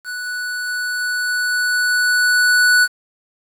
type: tone with level ramp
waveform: square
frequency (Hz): 1480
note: F#6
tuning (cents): 0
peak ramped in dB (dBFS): -25 to -10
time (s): 0.04-2.88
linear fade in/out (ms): 50
effects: low-pass 12000 Hz 12 dB/octave + 7-bit